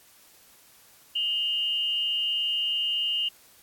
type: tone pair together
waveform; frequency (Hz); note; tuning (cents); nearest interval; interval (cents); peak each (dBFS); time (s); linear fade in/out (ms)
sine; 2847 / 3070; F7 / G7; +33 / -37; minor second; 130; -25 / -31; 1.15-3.29; 10
effects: white hiss -56 dBFS RMS until 3.62 s + AAC 64 kbps